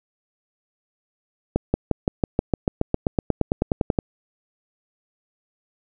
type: accelerating click train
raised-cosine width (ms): 2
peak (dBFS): -5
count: 20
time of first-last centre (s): 1.56-3.988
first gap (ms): 180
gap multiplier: 0.96
effects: none